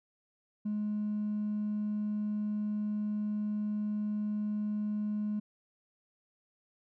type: tone with hard clipping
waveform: sine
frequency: 210 Hz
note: G#3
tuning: 19 cents sharp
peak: -31 dBFS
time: 0.65-5.4 s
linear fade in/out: 10 ms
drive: 1 dB
effects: none